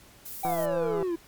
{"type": "noise", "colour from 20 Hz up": "violet", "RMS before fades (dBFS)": -39, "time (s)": [0.25, 0.66], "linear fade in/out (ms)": 10}
{"type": "exponential sweep", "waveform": "triangle", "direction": "down", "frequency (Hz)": [787, 326.2], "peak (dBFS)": -24, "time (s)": [0.43, 1.16], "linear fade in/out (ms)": 10}
{"type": "click train", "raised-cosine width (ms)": 1, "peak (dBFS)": -20, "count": 98, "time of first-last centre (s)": [0.45, 1.027], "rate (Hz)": 168}
{"effects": ["pink hiss -54 dBFS RMS until 1.27 s", "MP3 96 kbps"]}